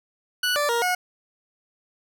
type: tone with pitch steps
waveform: 20% pulse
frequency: 1477 / 585 / 470 / 726 Hz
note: F#6 / D5 / A#4 / F#5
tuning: -3 / -7 / +14 / -33 cents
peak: -16 dBFS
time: 0.43-0.95 s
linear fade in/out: 5 ms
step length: 130 ms
effects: none